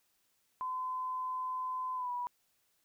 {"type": "tone with pitch glide", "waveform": "sine", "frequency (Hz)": [1021, 978.3], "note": ["C6", "B5"], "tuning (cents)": [-43, -17], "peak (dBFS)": -34, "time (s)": [0.61, 2.27], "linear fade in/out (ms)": 0, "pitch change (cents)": -74, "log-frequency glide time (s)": [1.95, 2.11], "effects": ["white hiss -75 dBFS RMS until 2.84 s"]}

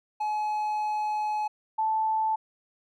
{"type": "tone pair in turn", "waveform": ["triangle", "sine"], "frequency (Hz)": [849, 876.9], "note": ["G#5", "A5"], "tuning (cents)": [38, -6], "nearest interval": "minor second", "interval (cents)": 56, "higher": "second", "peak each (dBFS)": [-24, -23], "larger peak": "second", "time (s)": [[0.2, 1.48], [1.78, 2.36]], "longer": "first", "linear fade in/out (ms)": 10, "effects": []}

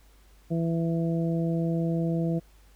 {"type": "harmonic tone", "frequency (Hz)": 166, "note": "E3", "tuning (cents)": 12, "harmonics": [1, 2, 3, 4], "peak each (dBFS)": [-25, -31, -35, -37], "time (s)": [0.5, 2.4], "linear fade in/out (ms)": 20, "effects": ["added 50 Hz sine -54 dBFS peak until 2.75 s", "pink hiss -62 dBFS RMS until 2.75 s"]}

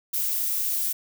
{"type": "noise", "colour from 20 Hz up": "violet", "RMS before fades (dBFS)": -26, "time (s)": [0.13, 0.93], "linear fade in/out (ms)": 10, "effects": []}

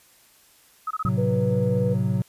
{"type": "tone bursts", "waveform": "sine", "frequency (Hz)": 1276, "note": "D#6", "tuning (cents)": 43, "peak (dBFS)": -24, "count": 4, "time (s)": [0.87, 1.09], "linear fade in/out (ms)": 5, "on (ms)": 37, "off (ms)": 24}
{"type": "chord", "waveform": "triangle", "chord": "F# diminished", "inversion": "first", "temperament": "equal", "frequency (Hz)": [110, 130.81, 185], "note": ["A2", "C3", "F#3"], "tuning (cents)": [0, 0, 0], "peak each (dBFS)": -23, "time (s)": [1.05, 2.22], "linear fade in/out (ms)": 0}
{"type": "tone", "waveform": "sine", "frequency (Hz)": 490.2, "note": "B4", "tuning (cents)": -13, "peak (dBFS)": -24, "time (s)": [1.17, 1.95], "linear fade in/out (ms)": 20}
{"effects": ["white hiss -56 dBFS RMS until 2.28 s", "resampled to 32000 Hz"]}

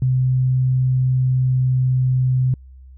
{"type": "tone", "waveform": "sine", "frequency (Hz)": 128.6, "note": "C3", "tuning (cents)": -30, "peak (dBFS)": -14, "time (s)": [0.02, 2.54], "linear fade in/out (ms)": 2, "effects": ["added 65 Hz sine -39 dBFS peak until 2.97 s"]}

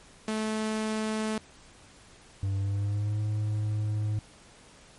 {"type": "tone", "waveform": "sawtooth", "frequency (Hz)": 217.4, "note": "A3", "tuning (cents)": -21, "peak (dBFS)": -24, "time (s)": [0.28, 1.38], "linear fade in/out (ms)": 2}
{"type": "tone with pitch glide", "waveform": "triangle", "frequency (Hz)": [97.9, 106.15], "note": ["G2", "G#2"], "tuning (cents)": [-2, 38], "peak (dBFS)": -24, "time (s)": [2.43, 4.19], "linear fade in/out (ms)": 0, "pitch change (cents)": 140, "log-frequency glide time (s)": [2.56, 3.21]}
{"effects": ["pink hiss -54 dBFS RMS until 4.98 s", "MP3 48 kbps"]}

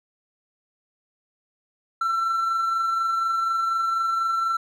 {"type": "tone with amplitude modulation", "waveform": "triangle", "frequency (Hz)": 1345, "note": "E6", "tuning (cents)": 34, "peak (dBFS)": -17, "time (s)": [2.01, 4.57], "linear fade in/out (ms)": 5, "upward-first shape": "sine", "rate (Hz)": 24.1, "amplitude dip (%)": 35, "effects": ["tanh soft clip ceiling -14 dBFS"]}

